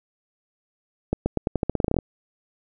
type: accelerating click train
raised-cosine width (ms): 2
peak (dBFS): -8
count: 15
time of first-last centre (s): 1.13-1.988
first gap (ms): 130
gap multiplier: 0.87
effects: none